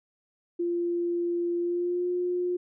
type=tone with pitch glide; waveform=sine; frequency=345.9 to 356.9 Hz; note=F4 to F4; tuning=-17 to +38 cents; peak=-25 dBFS; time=0.59-2.57 s; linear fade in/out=10 ms; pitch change=+55 cents; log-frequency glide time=1.58-2.08 s; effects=none